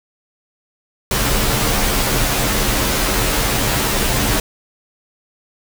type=noise with comb filter; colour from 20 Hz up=pink; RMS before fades=-17 dBFS; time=1.11-4.4 s; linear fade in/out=2 ms; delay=12 ms; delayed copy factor=-0.8; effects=none